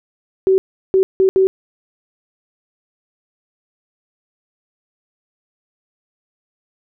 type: tone bursts at uneven times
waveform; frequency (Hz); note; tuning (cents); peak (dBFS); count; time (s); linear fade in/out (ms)
sine; 380.7; F#4; +49; -9; 4; 0.47-0.58 / 0.94-1.03 / 1.2-1.29 / 1.36-1.47; 0
effects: none